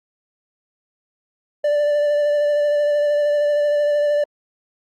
triangle tone with vibrato, 587.3 Hz, D5, in tune, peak -13 dBFS, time 1.64-4.24 s, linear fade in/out 5 ms, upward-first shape sine, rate 13 Hz, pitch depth 16 cents each way, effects Opus 48 kbps

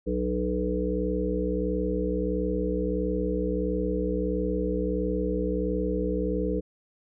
harmonic tone with a mistuned harmonic, 61.5 Hz, B1, 7 cents flat, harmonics 1 / 3 / 5 / 7 / 8, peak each -31 / -31 / -31 / -31 / -31 dBFS, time 0.06-6.61 s, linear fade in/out 20 ms, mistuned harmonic 5, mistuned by -18 cents, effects none

